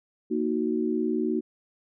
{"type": "chord", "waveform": "sine", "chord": "D# minor", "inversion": "second", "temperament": "equal", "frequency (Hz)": [233.1, 311.1, 370], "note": ["A#3", "D#4", "F#4"], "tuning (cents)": [0, 0, 0], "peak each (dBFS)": -28, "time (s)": [0.3, 1.41], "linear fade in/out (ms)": 20, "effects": []}